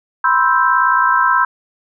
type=chord; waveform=sine; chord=C major seventh; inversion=third; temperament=equal; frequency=987.8 / 1046.5 / 1318.5 / 1568 Hz; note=B5 / C6 / E6 / G6; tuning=0 / 0 / 0 / 0 cents; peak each=-16 dBFS; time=0.24-1.45 s; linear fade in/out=5 ms; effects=none